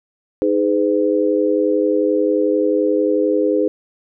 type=chord; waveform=sine; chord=G# minor; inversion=second; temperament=equal with one note detuned; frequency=311.1 / 415.3 / 506.6 Hz; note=D#4 / G#4 / B4; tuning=0 / 0 / +44 cents; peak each=-18 dBFS; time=0.42-3.68 s; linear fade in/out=0 ms; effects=none